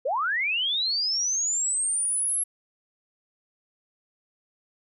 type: linear sweep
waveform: sine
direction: up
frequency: 466.2 to 11230 Hz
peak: -23 dBFS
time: 0.05-2.44 s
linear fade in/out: 10 ms
effects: none